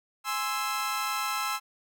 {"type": "chord", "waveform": "sawtooth", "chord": "Ab augmented", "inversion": "none", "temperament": "equal", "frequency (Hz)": [830.6, 1046.5, 1318.5], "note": ["Ab5", "C6", "E6"], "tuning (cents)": [0, 0, 0], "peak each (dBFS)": [-32, -30, -27], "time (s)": [0.24, 1.6], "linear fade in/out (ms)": 50, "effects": []}